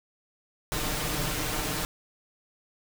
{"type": "noise with comb filter", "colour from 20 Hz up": "pink", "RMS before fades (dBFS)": -30, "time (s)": [0.72, 1.85], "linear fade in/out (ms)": 0, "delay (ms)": 6.6, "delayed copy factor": 0.65, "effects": []}